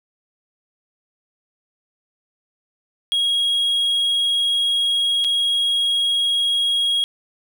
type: tone with dropouts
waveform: triangle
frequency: 3293 Hz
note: G#7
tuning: 15 cents flat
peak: -15 dBFS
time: 3.12-7.04 s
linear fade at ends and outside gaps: 0 ms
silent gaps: 5.242-5.246 s
effects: none